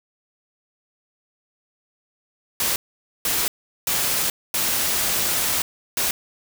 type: noise bursts at uneven times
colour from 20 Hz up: white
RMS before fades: -22 dBFS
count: 5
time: 2.6-2.76 / 3.25-3.48 / 3.87-4.3 / 4.54-5.62 / 5.97-6.11 s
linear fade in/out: 2 ms
effects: none